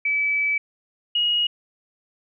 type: tone pair in turn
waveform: sine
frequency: 2299 / 2887 Hz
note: D7 / F#7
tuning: -37 / -43 cents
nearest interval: major third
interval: 394 cents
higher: second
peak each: -19 / -18 dBFS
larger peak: second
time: 0.05-0.58 / 1.15-1.47 s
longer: first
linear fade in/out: 5 ms
effects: none